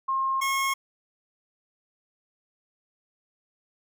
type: tone pair in turn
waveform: sine / 25% pulse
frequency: 1068 / 1085.4 Hz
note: C6 / C#6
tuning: +35 / -37 cents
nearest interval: unison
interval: 28 cents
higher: second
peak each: -23 / -20 dBFS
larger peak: second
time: 0.08-0.41 / 0.41-0.74 s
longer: neither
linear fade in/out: 10 ms
effects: none